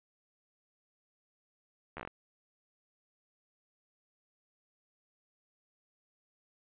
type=slowing click train; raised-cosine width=0.5 ms; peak=-26 dBFS; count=7; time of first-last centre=1.97-2.075 s; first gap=12 ms; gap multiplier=1.15; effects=resampled to 8000 Hz